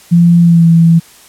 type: tone with pitch glide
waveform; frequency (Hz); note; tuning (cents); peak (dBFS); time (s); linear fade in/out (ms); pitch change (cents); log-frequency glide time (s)
sine; 171.4 to 166.23; F3 to E3; -32 to +15; -3; 0.11-1; 20; -53; 0.41-0.66
effects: white hiss -40 dBFS RMS until 1.28 s + low-pass 12000 Hz 12 dB/octave